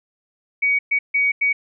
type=tone bursts at uneven times; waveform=sine; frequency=2251 Hz; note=C#7; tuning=26 cents sharp; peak=-15 dBFS; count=4; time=0.62-0.79 / 0.91-0.99 / 1.14-1.32 / 1.41-1.53 s; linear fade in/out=10 ms; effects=none